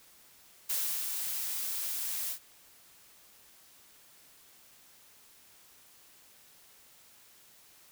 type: noise with ADSR envelope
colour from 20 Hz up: blue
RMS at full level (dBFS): -31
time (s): 0.69-2.39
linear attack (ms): 11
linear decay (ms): 320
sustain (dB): -4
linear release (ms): 85
effects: white hiss -59 dBFS RMS until 7.91 s